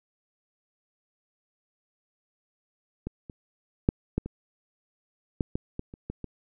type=clicks; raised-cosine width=3 ms; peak=-19 / -27 / -7 / -12 / -22 / -12 / -15 / -19 / -29 / -20 / -22 dBFS; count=11; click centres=3.07 / 3.298 / 3.889 / 4.18 / 4.26 / 5.408 / 5.555 / 5.794 / 5.939 / 6.1 / 6.243 s; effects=none

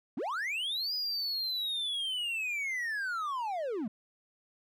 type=linear two-way sweep; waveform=triangle; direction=up then down; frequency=191.3 to 4978 to 191.3 Hz; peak=-30 dBFS; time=0.17-3.88 s; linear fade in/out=5 ms; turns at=0.94 s; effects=none

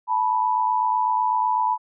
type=tone pair together; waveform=sine; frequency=874 / 982 Hz; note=A5 / B5; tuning=-12 / -10 cents; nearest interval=major second; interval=202 cents; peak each=-23 / -20 dBFS; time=0.07-1.78 s; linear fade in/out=50 ms; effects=none

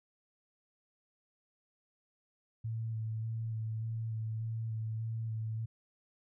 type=tone with vibrato; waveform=sine; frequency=111.7 Hz; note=A2; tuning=27 cents sharp; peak=-34 dBFS; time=2.64-5.66 s; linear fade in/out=10 ms; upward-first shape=square; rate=1.7 Hz; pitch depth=17 cents each way; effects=none

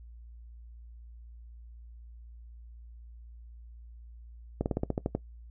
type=slowing click train; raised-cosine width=2 ms; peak=-15 dBFS; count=9; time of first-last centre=4.61-5.15 s; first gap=49 ms; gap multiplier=1.09; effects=noise-tail reverb RT60 0.1 s tail -19 dB re dry + added 58 Hz sine -46 dBFS peak until 5.5 s

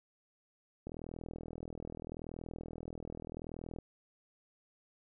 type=click train; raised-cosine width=2 ms; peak=-30 dBFS; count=120; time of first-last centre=0.87-3.787 s; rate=40.8 Hz; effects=none

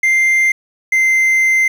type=tone pair in turn; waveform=triangle; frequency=2093 / 2079 Hz; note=C7 / C7; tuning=0 / -12 cents; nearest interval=unison; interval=12 cents; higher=first; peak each=-8 dBFS; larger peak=neither; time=0.03-0.52 / 0.92-1.68 s; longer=second; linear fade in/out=5 ms; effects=7-bit

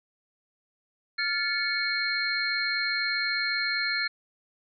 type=tone cluster; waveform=sine; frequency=1397 / 1741 / 2213 / 4192 Hz; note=F6 / A6 / C#7 / C8; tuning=0 / -19 / -3 / +2 cents; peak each=-33 / -30 / -31 / -30 dBFS; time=1.18-4.08 s; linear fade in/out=10 ms; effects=none

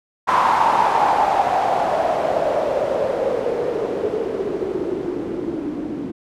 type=noise with low-pass filter sweep; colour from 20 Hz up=blue; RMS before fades=-20 dBFS; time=0.27-6.12 s; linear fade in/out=20 ms; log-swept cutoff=1000 to 280 Hz; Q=6.2; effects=none

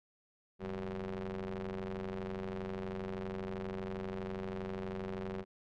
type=ring-modulated tone; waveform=sawtooth; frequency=92.5 Hz; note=F#2; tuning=in tune; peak=-31 dBFS; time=0.59-5.45 s; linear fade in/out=50 ms; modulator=289 Hz; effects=low-pass 3000 Hz 12 dB/octave

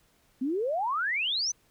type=exponential sweep; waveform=sine; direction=up; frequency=245.2 to 6272 Hz; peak=-26 dBFS; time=0.41-1.52 s; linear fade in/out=10 ms; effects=pink hiss -66 dBFS RMS until 1.7 s

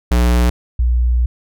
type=tone pair in turn; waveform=square / sine; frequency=60.2 / 60.43 Hz; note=B1 / B1; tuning=-44 / -37 cents; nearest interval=unison; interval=7 cents; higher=second; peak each=-11 dBFS; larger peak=neither; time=0.11-0.5 / 0.79-1.26 s; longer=second; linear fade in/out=5 ms; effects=none

